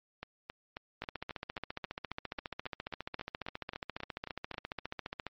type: two click trains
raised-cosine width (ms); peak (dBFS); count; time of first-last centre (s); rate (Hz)
0.3; -24 / -21; 17 / 63; 0.23-4.543 / 1.02-5.267; 3.71 / 14.6
effects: low-pass 5000 Hz 12 dB/octave + MP3 32 kbps